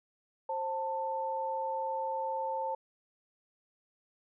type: tone pair together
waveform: sine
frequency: 530.5 / 888 Hz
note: C5 / A5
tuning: +24 / +16 cents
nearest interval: major sixth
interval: 892 cents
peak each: -36 / -33 dBFS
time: 0.49-2.75 s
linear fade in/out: 5 ms
effects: none